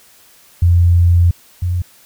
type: tone pair in turn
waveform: sine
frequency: 86.7 / 88.93 Hz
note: F2 / F2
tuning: -12 / +32 cents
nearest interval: unison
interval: 44 cents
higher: second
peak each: -7 / -14 dBFS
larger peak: first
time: 0.62-1.31 / 1.62-1.82 s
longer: first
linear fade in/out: 5 ms
effects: white hiss -47 dBFS RMS until 2.05 s